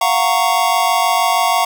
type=chord; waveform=square; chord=Gb major seventh; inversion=third; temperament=just; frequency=693.7 / 740 / 925 / 1110 Hz; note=F5 / Gb5 / Bb5 / Db6; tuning=-12 / 0 / -14 / +2 cents; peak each=-19 dBFS; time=0.01-1.65 s; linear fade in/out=5 ms; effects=none